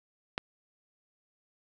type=click; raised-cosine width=0.3 ms; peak=-14 dBFS; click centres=0.379 s; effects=none